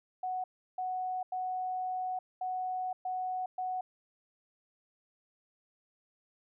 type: tone bursts at uneven times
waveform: sine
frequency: 740 Hz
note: F#5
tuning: in tune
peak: -32 dBFS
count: 6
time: 0.23-0.44 / 0.78-1.23 / 1.32-2.19 / 2.41-2.93 / 3.05-3.46 / 3.58-3.81 s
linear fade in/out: 5 ms
effects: none